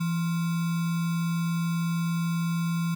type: tone with sample-and-hold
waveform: sine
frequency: 168.3 Hz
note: E3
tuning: 36 cents sharp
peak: -24 dBFS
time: 0-2.95 s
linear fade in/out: 10 ms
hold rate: 1225 Hz
effects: none